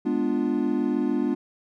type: chord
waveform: triangle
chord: G# diminished seventh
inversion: none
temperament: equal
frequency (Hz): 207.7 / 246.9 / 293.7 / 349.2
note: G#3 / B3 / D4 / F4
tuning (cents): 0 / 0 / 0 / 0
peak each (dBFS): -28 / -24 / -24 / -27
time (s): 0.05-1.35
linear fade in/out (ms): 10
effects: none